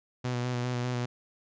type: tone with vibrato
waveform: sawtooth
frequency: 123.47 Hz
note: B2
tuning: in tune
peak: -25 dBFS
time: 0.24-1.06 s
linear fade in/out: 10 ms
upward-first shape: square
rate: 5 Hz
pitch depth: 20 cents each way
effects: resampled to 16000 Hz